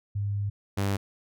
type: tone pair in turn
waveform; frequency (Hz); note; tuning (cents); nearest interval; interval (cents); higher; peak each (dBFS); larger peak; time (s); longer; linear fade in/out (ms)
sine / sawtooth; 101.4 / 99.26; G#2 / G2; -41 / +22; unison; 37; first; -26 / -21; second; 0.15-0.5 / 0.77-0.97; first; 10
effects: none